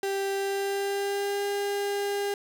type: tone with pitch glide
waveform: 35% pulse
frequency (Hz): 392.7 to 403.5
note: G4 to G#4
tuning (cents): +3 to -50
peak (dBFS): -25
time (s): 0.03-2.34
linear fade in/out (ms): 2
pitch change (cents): +47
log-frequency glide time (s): 0.32-1.45
effects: none